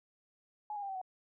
sine tone with pitch steps, 843 / 817.6 / 792.9 / 769 / 745.8 Hz, G#5 / G#5 / G5 / G5 / F#5, +26 / -27 / +20 / -33 / +14 cents, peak -37 dBFS, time 0.7-1.015 s, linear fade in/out 2 ms, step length 63 ms, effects none

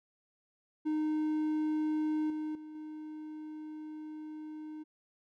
triangle tone with level steps, 308 Hz, D#4, 17 cents flat, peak -27 / -32 / -42 / -39 dBFS, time 0.85-4.84 s, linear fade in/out 20 ms, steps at 2.3 / 2.55 / 2.75 s, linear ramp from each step 2 ms, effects none

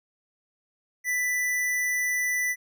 sine tone with hard clipping, 1984 Hz, B6, 7 cents sharp, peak -25 dBFS, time 1.04-2.56 s, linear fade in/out 50 ms, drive 18 dB, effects none

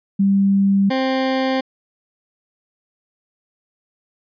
sine / 20% pulse tone pair in turn, 197 / 263 Hz, G3 / C4, +9 / +9 cents, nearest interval perfect fourth, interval 500 cents, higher second, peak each -12 dBFS, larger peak neither, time 0.19-0.9 / 0.9-1.61 s, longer neither, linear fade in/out 10 ms, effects resampled to 11025 Hz

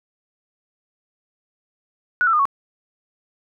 sine tone with pitch steps, 1466 / 1336.6 / 1218.6 / 1111 Hz, F#6 / E6 / D#6 / C#6, -16 / +24 / -36 / +4 cents, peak -14 dBFS, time 2.21-2.454 s, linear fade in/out 0 ms, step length 61 ms, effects none

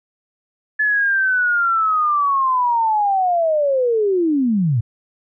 sine linear sweep, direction down, 1728 to 104.7 Hz, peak -14 dBFS, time 0.79-4.81 s, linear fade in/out 10 ms, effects none

